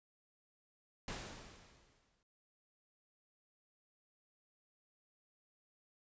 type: noise with exponential decay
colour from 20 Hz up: pink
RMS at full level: -42 dBFS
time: 1.08-2.23 s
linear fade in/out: 2 ms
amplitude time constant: 250 ms
effects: resampled to 16000 Hz